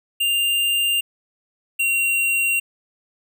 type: tone pair in turn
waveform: square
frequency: 2794 / 2751 Hz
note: F7 / F7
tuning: 0 / -27 cents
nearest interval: unison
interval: 27 cents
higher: first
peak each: -18 dBFS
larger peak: neither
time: 0.2-1.01 / 1.79-2.6 s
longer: neither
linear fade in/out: 10 ms
effects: none